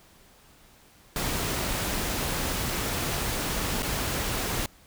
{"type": "noise with dropouts", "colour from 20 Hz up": "pink", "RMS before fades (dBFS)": -29, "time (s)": [1.16, 4.66], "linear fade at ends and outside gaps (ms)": 1, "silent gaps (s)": [3.823, 3.829], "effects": ["pink hiss -56 dBFS RMS until 4.86 s"]}